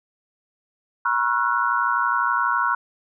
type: tone cluster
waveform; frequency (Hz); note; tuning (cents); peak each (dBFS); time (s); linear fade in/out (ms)
sine; 960 / 1087 / 1358 / 1470; B5 / C#6 / F6 / F#6; -49 / -34 / -49 / -12; -24; 1.05-2.75; 5
effects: none